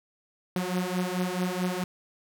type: beating tone pair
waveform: sawtooth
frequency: 179.4 / 184 Hz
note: F3 / F#3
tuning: +47 / -9 cents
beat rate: 4.6 Hz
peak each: -26 / -26 dBFS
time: 0.56-1.84 s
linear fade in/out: 2 ms
effects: none